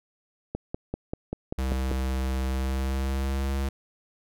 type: click train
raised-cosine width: 2 ms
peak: -16 dBFS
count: 8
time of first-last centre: 0.55-1.915 s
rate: 5.13 Hz
type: tone with pitch glide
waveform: square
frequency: 65.41 to 68.03 Hz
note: C2 to C#2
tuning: 0 to -32 cents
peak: -26 dBFS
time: 1.58-3.69 s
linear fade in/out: 5 ms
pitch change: +68 cents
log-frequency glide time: 2.46-3.56 s
effects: none